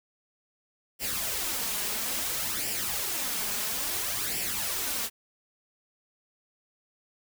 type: noise with flanger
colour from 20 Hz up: white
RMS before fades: -31 dBFS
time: 0.99-5.1 s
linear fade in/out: 50 ms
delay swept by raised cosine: 0.38 to 4.88 ms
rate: 0.59 Hz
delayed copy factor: +0.6
effects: none